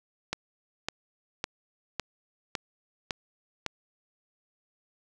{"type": "click train", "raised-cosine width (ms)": 0.2, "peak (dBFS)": -12, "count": 7, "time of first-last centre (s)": [0.33, 3.663], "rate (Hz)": 1.8, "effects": []}